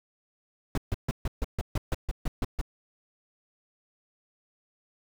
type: noise bursts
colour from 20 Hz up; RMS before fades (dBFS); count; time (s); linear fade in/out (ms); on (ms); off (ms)
brown; -27; 12; 0.75-2.614; 2; 27; 140
effects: none